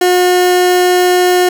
30% pulse tone, 360.7 Hz, F#4, 44 cents flat, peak -5 dBFS, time 0.01-1.49 s, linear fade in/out 5 ms, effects none

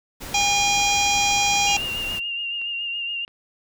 pink noise, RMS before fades -35 dBFS, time 0.2-2.2 s, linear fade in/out 20 ms
harmonic tone, 810 Hz, G#5, 43 cents flat, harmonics 1 / 3 / 4 / 5 / 6 / 7 / 8 / 9, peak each -22 / -23 / -25 / -32 / -31 / -26 / -30 / -30 dBFS, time 0.34-1.77 s, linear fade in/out 5 ms
sine tone with vibrato, 2800 Hz, F7, 4 cents sharp, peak -25 dBFS, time 1.67-3.25 s, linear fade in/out 2 ms, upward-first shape sine, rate 7.1 Hz, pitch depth 30 cents each way
clicks, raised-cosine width 0.3 ms, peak -30 dBFS, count 4, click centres 1.887 / 2.13 / 2.616 / 3.279 s
effects none

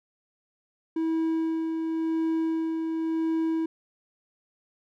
triangle tone with tremolo, 323.9 Hz, E4, 30 cents flat, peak -21 dBFS, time 0.96-3.66 s, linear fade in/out 5 ms, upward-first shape sine, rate 0.93 Hz, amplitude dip 35%, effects none

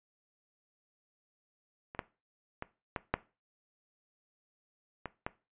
clicks, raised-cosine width 0.5 ms, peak -29 / -18 / -22 / -18 / -12 / -22 / -19 dBFS, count 7, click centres 1.949 / 1.992 / 2.624 / 2.962 / 3.14 / 5.057 / 5.265 s, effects noise-tail reverb RT60 0.3 s tail -18 dB re dry + resampled to 8000 Hz

